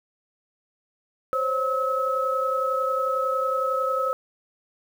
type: tone cluster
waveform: sine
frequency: 522 / 553 / 1290 Hz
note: C5 / C#5 / E6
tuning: -4 / -4 / -38 cents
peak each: -26 / -31 / -24 dBFS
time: 1.33-4.13 s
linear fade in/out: 0 ms
effects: 8-bit